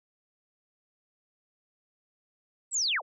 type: linear sweep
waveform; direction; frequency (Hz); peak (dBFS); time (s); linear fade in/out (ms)
sine; down; 8160 to 392; -25; 2.71-3.02; 50
effects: none